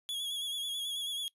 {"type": "tone with vibrato", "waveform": "45% pulse", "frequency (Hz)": 3352, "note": "G#7", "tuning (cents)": 15, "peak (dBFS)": -34, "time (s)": [0.09, 1.28], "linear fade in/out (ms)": 0, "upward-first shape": "sine", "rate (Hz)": 9.2, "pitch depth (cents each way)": 49, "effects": ["noise-tail reverb RT60 0.1 s tail -21 dB re dry", "resampled to 32000 Hz"]}